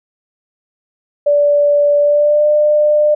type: tone with pitch glide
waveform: sine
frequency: 581 to 599.1 Hz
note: D5 to D5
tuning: -19 to +34 cents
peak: -8 dBFS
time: 1.26-3.15 s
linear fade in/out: 10 ms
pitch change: +53 cents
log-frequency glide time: 1.99-2.47 s
effects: none